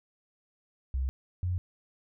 sine tone pair in turn, 65.41 / 89.92 Hz, C2 / F#2, 0 / -49 cents, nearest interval tritone, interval 551 cents, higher second, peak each -27 dBFS, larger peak neither, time 0.94-1.09 / 1.43-1.58 s, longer neither, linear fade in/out 0 ms, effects none

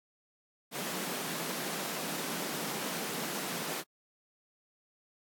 pink high-pass noise, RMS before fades -37 dBFS, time 0.71-3.84 s, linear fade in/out 50 ms, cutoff 150 Hz, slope 96 dB/octave, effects AAC 64 kbps

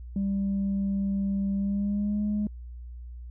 sine tone with pitch glide, 197 to 208.7 Hz, G3 to G#3, +9 to +9 cents, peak -23 dBFS, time 0.16-2.47 s, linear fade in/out 2 ms, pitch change +100 cents, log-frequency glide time 1.55-2.22 s, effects tanh soft clip ceiling -22 dBFS + added 60 Hz sine -38 dBFS peak until 3.3 s

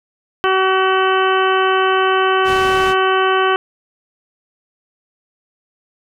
harmonic tone, 379 Hz, F#4, 42 cents sharp, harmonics 1 / 2 / 3 / 4 / 5 / 6 / 7 / 8, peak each -16 / -20 / -17 / -20 / -28 / -33 / -27 / -25 dBFS, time 0.44-3.56 s, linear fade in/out 0 ms
pink low-pass noise, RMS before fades -28 dBFS, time 2.44-2.95 s, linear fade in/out 50 ms, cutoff 7400 Hz, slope 12 dB/octave
effects none

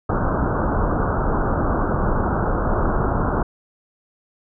pink low-pass noise, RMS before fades -20 dBFS, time 0.09-3.43 s, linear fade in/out 5 ms, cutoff 1500 Hz, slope 96 dB/octave, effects none

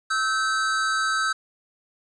square tone pair together, 1300 / 1544.7 Hz, E6 / G6, -24 / -26 cents, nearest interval minor third, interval 298 cents, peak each -25 dBFS, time 0.1-1.33 s, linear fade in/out 10 ms, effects resampled to 22050 Hz + 9-bit

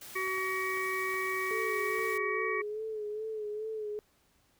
white noise, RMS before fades -47 dBFS, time 0.01-2.18 s, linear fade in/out 5 ms
harmonic tone, 377.6 Hz, F#4, 35 cents sharp, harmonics 1 / 3 / 5 / 6, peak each -36 / -36 / -36 / -36 dBFS, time 0.15-2.62 s, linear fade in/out 10 ms
clicks, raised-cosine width 0.5 ms, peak -33 dBFS, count 5, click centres 0.277 / 0.381 / 0.773 / 1.141 / 1.991 s
sine tone with vibrato, 429.3 Hz, A4, 43 cents flat, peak -34 dBFS, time 1.51-3.99 s, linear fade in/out 0 ms, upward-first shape sine, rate 2.4 Hz, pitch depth 48 cents each way
effects pink hiss -69 dBFS RMS until 4.59 s

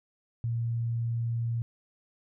sine tone, 116.54 Hz, A#2, in tune, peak -27 dBFS, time 0.44-1.62 s, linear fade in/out 0 ms, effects none

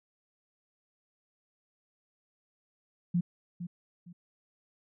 sine tone with echo, 174.61 Hz, F3, in tune, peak -24 dBFS, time 3.14-3.21 s, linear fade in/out 10 ms, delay 460 ms, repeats 2, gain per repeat -11 dB, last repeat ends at 4.13 s, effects none

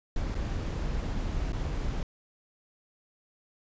brown noise with dropouts, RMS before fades -31 dBFS, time 0.16-2.03 s, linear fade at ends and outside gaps 2 ms, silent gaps 0.346-0.351 / 1.522-1.53 s, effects resampled to 16000 Hz

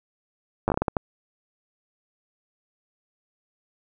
slowing click train, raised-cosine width 1 ms, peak -8 dBFS, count 9, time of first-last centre 0.68-0.968 s, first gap 9 ms, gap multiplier 1.38, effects none

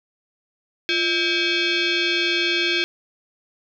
sine tone with frequency modulation, 347.1 Hz, F4, 11 cents flat, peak -18 dBFS, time 0.89-2.84 s, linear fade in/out 0 ms, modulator 969 Hz, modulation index 4, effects none

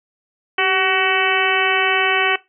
harmonic tone with a mistuned harmonic, 376.5 Hz, F#4, 30 cents sharp, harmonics 1 / 2 / 3 / 4 / 5 / 6 / 7 / 8, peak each -23 / -23 / -23 / -23 / -23 / -23 / -23 / -23 dBFS, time 0.58-2.36 s, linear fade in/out 5 ms, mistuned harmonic 1, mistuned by +48 cents, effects noise-tail reverb RT60 0.2 s tail -18 dB re dry

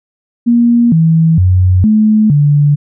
sine tone with pitch steps, 236.9 / 162.4 / 91.9 / 215.3 / 145.7 Hz, A#3 / E3 / F#2 / A3 / D3, +28 / -26 / -11 / -37 / -13 cents, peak -5 dBFS, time 0.46-2.76 s, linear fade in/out 20 ms, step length 460 ms, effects none

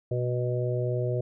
harmonic tone, 123.47 Hz, B2, in tune, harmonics 1 / 3 / 4 / 5, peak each -27 / -32 / -33 / -34 dBFS, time 0.11-1.21 s, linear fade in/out 5 ms, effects none

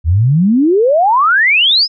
sine exponential sweep, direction up, 75 to 5274 Hz, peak -7 dBFS, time 0.04-1.88 s, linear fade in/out 50 ms, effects none

